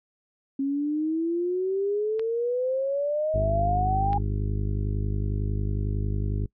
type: exponential sweep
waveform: sine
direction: up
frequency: 270.8 to 817 Hz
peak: -23 dBFS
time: 0.59-4.18 s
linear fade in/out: 5 ms
type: clicks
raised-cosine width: 0.3 ms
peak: -24 dBFS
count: 2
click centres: 2.195 / 4.131 s
type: harmonic tone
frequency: 51 Hz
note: G#1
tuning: 31 cents flat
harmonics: 1 / 2 / 3 / 4 / 5 / 6 / 7 / 8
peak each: -27 / -28 / -37 / -37 / -48 / -40 / -45 / -42 dBFS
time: 3.34-6.46 s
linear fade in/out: 5 ms
effects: noise-tail reverb RT60 0.1 s tail -23 dB re dry